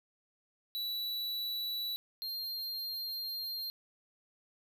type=tone pair in turn; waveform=square; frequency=3941 / 4198 Hz; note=B7 / C8; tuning=-4 / +5 cents; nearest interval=minor second; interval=109 cents; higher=second; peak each=-35 / -37 dBFS; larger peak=first; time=0.75-1.96 / 2.22-3.7 s; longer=second; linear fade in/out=0 ms; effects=none